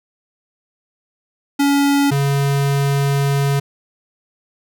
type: tone pair in turn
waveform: square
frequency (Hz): 282 / 139.95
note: C#4 / C#3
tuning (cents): +30 / +17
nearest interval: octave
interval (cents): 1213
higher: first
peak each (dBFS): -13 / -15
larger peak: first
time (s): 1.59-2.11 / 2.11-3.6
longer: second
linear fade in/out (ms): 10
effects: none